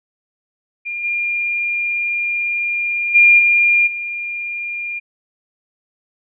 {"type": "tone with level steps", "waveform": "sine", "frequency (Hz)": 2406, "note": "D7", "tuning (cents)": 41, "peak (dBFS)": [-22, -17, -6, -10, -22], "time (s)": [0.85, 5], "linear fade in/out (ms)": 20, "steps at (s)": [1.03, 3.14, 3.38, 3.86], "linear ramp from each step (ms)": 20, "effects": []}